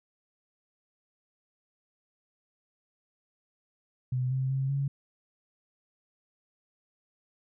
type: tone with pitch steps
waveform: sine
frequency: 127 / 131.6 / 134.2 / 138.9 Hz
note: B2 / C3 / C3 / C#3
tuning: +49 / +10 / +44 / +4 cents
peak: -26 dBFS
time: 4.12-4.88 s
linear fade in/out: 5 ms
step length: 190 ms
effects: none